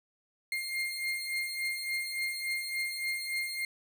35% pulse beating tone pair, 2117 / 2120.5 Hz, C7 / C7, +20 / +23 cents, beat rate 3.5 Hz, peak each -32 / -36 dBFS, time 0.52-3.65 s, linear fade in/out 2 ms, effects none

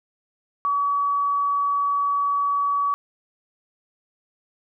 sine tone, 1137 Hz, C#6, 44 cents sharp, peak -19 dBFS, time 0.65-2.94 s, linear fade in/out 0 ms, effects none

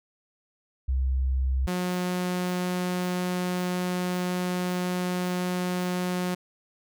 sine / sawtooth tone pair in turn, 65.41 / 180.36 Hz, C2 / F#3, 0 / -44 cents, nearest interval octave + tritone, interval 1756 cents, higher second, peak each -22 dBFS, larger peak neither, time 0.88-1.67 / 1.67-6.35 s, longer second, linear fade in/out 10 ms, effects none

